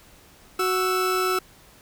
40% pulse tone pair together, 370 / 1318.5 Hz, F#4 / E6, 0 / 0 cents, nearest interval octave + minor seventh, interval 2200 cents, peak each -23 dBFS, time 0.59-1.39 s, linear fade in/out 5 ms, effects pink hiss -52 dBFS RMS until 1.81 s

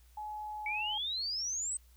sine tone, 848 Hz, G#5, 36 cents sharp, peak -38 dBFS, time 0.17-0.98 s, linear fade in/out 5 ms
sine exponential sweep, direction up, 2239 to 8310 Hz, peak -33 dBFS, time 0.66-1.77 s, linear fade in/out 2 ms
effects added 60 Hz sine -58 dBFS peak until 1.96 s + white hiss -68 dBFS RMS until 1.96 s

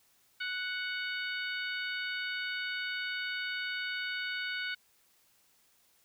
harmonic tone, 740 Hz, F#5, in tune, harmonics 2 / 3 / 4 / 5 / 6, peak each -36 / -40 / -42 / -44 / -46 dBFS, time 0.4-4.75 s, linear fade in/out 10 ms, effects white hiss -68 dBFS RMS until 6.04 s

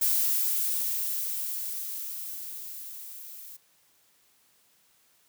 violet noise with level ramp, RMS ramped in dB -24 to -45 dBFS, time 0.01-3.57 s, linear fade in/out 10 ms, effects white hiss -65 dBFS RMS until 5.28 s + high-pass 60 Hz 12 dB/octave

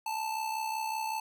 square tone with amplitude modulation, 880 Hz, A5, in tune, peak -30 dBFS, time 0.06-1.2 s, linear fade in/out 5 ms, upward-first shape sine, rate 65.3 Hz, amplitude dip 55%, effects none

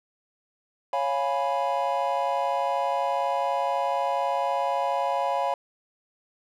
triangle chord, C# dominant seventh, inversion none, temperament equal, 554.4 / 698.5 / 830.6 / 987.8 Hz, C#5 / E#5 / G#5 / B5, 0 / 0 / 0 / 0 cents, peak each -27 dBFS, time 0.93-5.54 s, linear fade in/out 2 ms, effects none

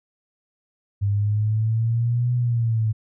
sine exponential two-way sweep, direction up then down, 99.8 to 123.47 to 108.2 Hz, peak -18 dBFS, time 1.01-2.93 s, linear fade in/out 20 ms, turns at 2.34 s, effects none

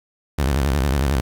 sawtooth tone with vibrato, 68.7 Hz, C#2, 15 cents flat, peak -13 dBFS, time 0.38-1.21 s, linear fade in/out 10 ms, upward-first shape square, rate 11 Hz, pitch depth 150 cents each way, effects 7-bit

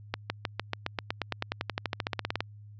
accelerating click train, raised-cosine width 0.3 ms, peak -13 dBFS, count 25, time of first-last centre 0.14-2.406 s, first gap 160 ms, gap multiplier 0.95, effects added 104 Hz sine -46 dBFS peak until 2.79 s + resampled to 16000 Hz

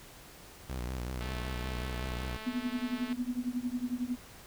sawtooth tone with vibrato, 62.4 Hz, B1, 19 cents sharp, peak -31 dBFS, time 0.69-2.37 s, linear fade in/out 10 ms, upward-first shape square, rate 5.3 Hz, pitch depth 65 cents each way
click train, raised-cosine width 0.3 ms, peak -28 dBFS, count 419, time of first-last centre 1.21-3.127 s, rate 218 Hz
sine tone with tremolo, 246.9 Hz, B3, in tune, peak -27 dBFS, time 2.46-4.17 s, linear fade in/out 10 ms, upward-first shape triangle, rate 11 Hz, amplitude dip 100%
effects pink hiss -52 dBFS RMS until 4.46 s

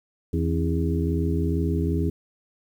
harmonic tone with a mistuned harmonic, 82.41 Hz, E2, in tune, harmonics 1 / 2 / 3 / 4 / 5, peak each -24 / -27 / -29 / -30 / -31 dBFS, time 0.33-2.1 s, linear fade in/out 5 ms, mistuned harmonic 3, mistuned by +110 cents, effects 9-bit

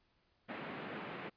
pink band-pass noise, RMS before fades -45 dBFS, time 0.48-1.3 s, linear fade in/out 20 ms, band 160 to 2700 Hz, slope 24 dB/octave, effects pink hiss -75 dBFS RMS until 1.36 s + resampled to 11025 Hz

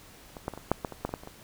clicks, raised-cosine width 1 ms, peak -26 / -16 / -25 / -26 / -8 / -16 / -25 / -14 / -25 / -17 / -30 / -27 dBFS, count 12, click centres 0.368 / 0.481 / 0.537 / 0.576 / 0.716 / 0.848 / 0.923 / 1.05 / 1.092 / 1.139 / 1.235 / 1.274 s, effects pink hiss -52 dBFS RMS until 1.43 s

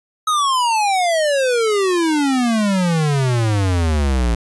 square exponential sweep, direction down, 1282 to 56 Hz, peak -15 dBFS, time 0.27-4.35 s, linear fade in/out 5 ms, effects resampled to 24000 Hz

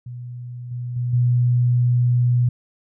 sine tone with level steps, 122.4 Hz, B2, 15 cents flat, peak -30 / -25 / -20 / -14 dBFS, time 0.06-2.49 s, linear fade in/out 5 ms, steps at 0.71 / 0.96 / 1.13 s, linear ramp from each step 5 ms, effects none

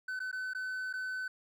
triangle tone with dropouts, 1514 Hz, F#6, 39 cents sharp, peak -33 dBFS, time 0.08-1.28 s, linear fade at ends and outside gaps 5 ms, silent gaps 0.193-0.201 / 0.315-0.327 / 0.535-0.548 / 0.929-0.936 s, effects none

